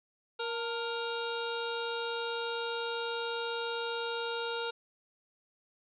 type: harmonic tone with a mistuned harmonic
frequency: 467.9 Hz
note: A#4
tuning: 6 cents sharp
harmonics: 1 / 2 / 3 / 5 / 6 / 7 / 8 / 9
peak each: -36 / -40 / -39 / -50 / -44 / -51 / -44 / -51 dBFS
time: 0.39-4.71 s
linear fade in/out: 10 ms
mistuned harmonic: 2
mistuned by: -53 cents
effects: none